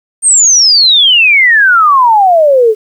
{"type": "exponential sweep", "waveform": "sine", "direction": "down", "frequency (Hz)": [8870, 418.4], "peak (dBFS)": -3, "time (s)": [0.22, 2.75], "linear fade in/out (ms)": 50, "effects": ["7-bit"]}